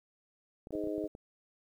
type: clicks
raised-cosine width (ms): 2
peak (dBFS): -33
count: 8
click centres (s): 0.671 / 0.707 / 0.753 / 0.839 / 0.872 / 0.981 / 1.041 / 1.151
type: harmonic tone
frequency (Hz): 103.83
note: G#2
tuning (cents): 0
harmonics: 3 / 4 / 5 / 6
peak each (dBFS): -36 / -38 / -42 / -40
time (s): 0.72-1.08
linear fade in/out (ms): 20
effects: 11-bit